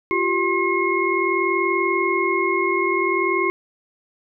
sine tone cluster, 345.7 / 386.2 / 1067 / 2159 Hz, F4 / G4 / C6 / C#7, -18 / -26 / +34 / -46 cents, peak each -23 dBFS, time 0.11-3.5 s, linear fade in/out 0 ms, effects none

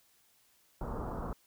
pink low-pass noise, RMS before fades -38 dBFS, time 0.81-1.33 s, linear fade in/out 2 ms, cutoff 1300 Hz, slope 48 dB/octave, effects white hiss -68 dBFS RMS until 1.46 s

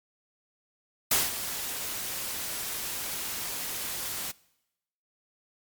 white noise with ADSR envelope, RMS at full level -22 dBFS, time 1.11-4.32 s, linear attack 5 ms, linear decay 190 ms, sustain -12 dB, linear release 16 ms, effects noise-tail reverb RT60 0.9 s tail -23 dB re dry + MP3 96 kbps

